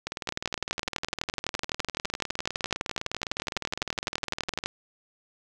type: two click trains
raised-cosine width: 0.2 ms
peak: -10 / -14 dBFS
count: 53 / 91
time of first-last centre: 0.29-4.66 / 0.07-4.639 s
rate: 11.9 / 19.7 Hz
effects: none